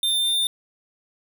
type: tone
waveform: square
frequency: 3599 Hz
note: A7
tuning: 38 cents sharp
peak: -20 dBFS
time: 0.03-0.47 s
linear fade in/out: 2 ms
effects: none